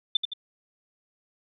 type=tone with echo; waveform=sine; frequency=3542 Hz; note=A7; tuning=11 cents sharp; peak=-18 dBFS; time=0.15-0.17 s; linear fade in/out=5 ms; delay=83 ms; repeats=2; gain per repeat=-6 dB; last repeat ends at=0.336 s; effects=none